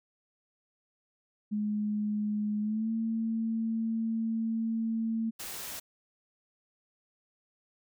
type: tone with pitch glide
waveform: sine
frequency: 210 to 225.1 Hz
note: G#3 to A3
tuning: +19 to +40 cents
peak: -28 dBFS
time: 1.51-5.31 s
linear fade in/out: 20 ms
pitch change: +121 cents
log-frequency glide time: 2.61-2.91 s
type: noise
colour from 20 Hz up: white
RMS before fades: -40 dBFS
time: 5.39-5.8 s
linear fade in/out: 10 ms
effects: none